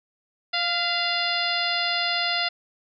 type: harmonic tone with a mistuned harmonic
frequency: 698.5 Hz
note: F5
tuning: in tune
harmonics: 1 / 2 / 3 / 4 / 5 / 6 / 7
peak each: -30 / -30 / -30 / -30 / -30 / -30 / -30 dBFS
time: 0.53-2.49 s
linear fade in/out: 10 ms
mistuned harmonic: 3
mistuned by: -43 cents
effects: none